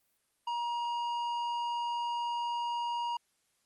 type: tone with tanh clipping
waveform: sine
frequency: 949 Hz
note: A#5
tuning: 31 cents sharp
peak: -33 dBFS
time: 0.47-3.17 s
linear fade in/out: 5 ms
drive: 10 dB
effects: white hiss -75 dBFS RMS until 3.65 s + Opus 32 kbps